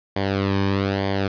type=tone with flanger; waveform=sawtooth; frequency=98 Hz; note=G2; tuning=in tune; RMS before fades=-22 dBFS; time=0.16-1.28 s; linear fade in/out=5 ms; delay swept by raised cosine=0.75 to 1.5 ms; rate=1.1 Hz; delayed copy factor=-0.7; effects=resampled to 11025 Hz + 7-bit